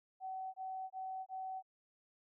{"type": "tone bursts", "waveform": "sine", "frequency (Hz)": 757, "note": "F#5", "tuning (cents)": 39, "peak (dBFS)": -40, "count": 4, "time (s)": [0.2, 1.626], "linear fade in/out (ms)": 50, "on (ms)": 340, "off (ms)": 22, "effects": []}